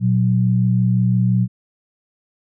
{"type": "tone pair together", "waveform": "sine", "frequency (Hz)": [119.14, 185], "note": ["A#2", "F#3"], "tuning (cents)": [38, 0], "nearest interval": "minor sixth", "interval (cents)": 762, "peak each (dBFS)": [-15, -17], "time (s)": [0, 1.48], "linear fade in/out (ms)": 50, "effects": []}